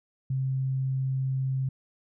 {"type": "tone", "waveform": "sine", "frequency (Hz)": 132.5, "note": "C3", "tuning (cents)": 22, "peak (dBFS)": -25, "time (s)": [0.3, 1.69], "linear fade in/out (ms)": 5, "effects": []}